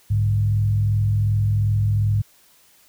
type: tone with frequency modulation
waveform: sine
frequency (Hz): 103.83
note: G#2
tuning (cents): 0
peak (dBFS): -16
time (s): 0.1-2.22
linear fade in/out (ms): 10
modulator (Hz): 42.7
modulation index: 0.5
effects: white hiss -55 dBFS RMS until 2.88 s